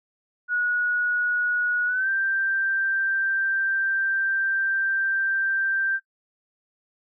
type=tone with pitch glide; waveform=sine; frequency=1458 to 1571.7 Hz; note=F#6 to G6; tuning=-26 to +4 cents; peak=-21 dBFS; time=0.48-6 s; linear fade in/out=50 ms; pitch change=+130 cents; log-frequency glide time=1.86-2.09 s; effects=noise-tail reverb RT60 0.1 s tail -17 dB re dry